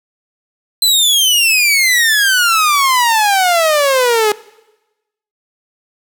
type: exponential sweep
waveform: sawtooth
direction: down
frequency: 4100 to 414 Hz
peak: -6 dBFS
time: 0.82-4.32 s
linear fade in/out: 2 ms
effects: noise-tail reverb RT60 1.0 s tail -21 dB re dry